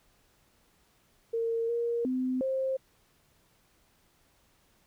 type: tone with pitch steps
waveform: sine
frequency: 458.4 / 469.8 / 256.3 / 529 Hz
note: A#4 / A#4 / C4 / C5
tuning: -29 / +13 / -36 / +19 cents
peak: -27 dBFS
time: 1.33-2.77 s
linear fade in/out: 10 ms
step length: 360 ms
effects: pink hiss -67 dBFS RMS until 4.86 s